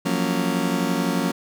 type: chord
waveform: 35% pulse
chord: Gb major seventh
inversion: third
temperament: just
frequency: 173.43 / 185 / 231.2 / 277.5 Hz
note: F3 / Gb3 / Bb3 / Db4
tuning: -12 / 0 / -14 / +2 cents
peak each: -25 / -25 / -25 / -24 dBFS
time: 0.05-1.32 s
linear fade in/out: 10 ms
effects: none